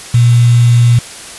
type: tone with quantisation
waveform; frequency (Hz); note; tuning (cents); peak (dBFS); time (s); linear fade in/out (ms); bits
sine; 119.7; A#2; +46; -4; 0.14-0.99; 5; 4
effects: white hiss -29 dBFS RMS until 1.38 s + resampled to 24000 Hz